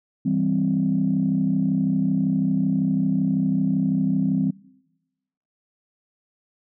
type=chord; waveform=sine; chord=C major; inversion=first; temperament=just; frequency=163.52 / 196.22 / 261.6 Hz; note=E3 / G3 / C4; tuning=-14 / +2 / 0 cents; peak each=-24 / -22 / -22 dBFS; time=0.25-4.51 s; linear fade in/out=10 ms; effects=noise-tail reverb RT60 1.0 s tail -23 dB re dry + tanh soft clip ceiling -10 dBFS